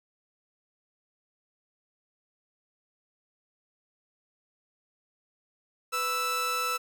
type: tone pair together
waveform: sawtooth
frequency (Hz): 494.3 / 1318.5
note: B4 / E6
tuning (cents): +1 / 0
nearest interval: octave + perfect fourth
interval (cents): 1699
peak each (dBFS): -33 / -24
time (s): 5.92-6.78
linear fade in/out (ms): 20
effects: none